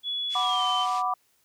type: tone with pitch glide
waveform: sine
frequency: 3397 to 3079 Hz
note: G#7 to G7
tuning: +38 to -32 cents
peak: -27 dBFS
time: 0.03-0.87 s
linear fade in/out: 50 ms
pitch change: -170 cents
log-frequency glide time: 0.4-0.64 s
type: band-pass noise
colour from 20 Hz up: pink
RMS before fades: -43 dBFS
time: 0.29-1.03 s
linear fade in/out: 50 ms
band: 2100 to 7800 Hz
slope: 24 dB/octave
type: chord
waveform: sine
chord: B minor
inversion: second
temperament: equal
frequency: 740 / 987.8 / 1174.7 Hz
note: F#5 / B5 / D6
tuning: 0 / 0 / 0 cents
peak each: -28 / -30 / -27 dBFS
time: 0.35-1.14 s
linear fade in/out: 5 ms
effects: white hiss -67 dBFS RMS until 1.44 s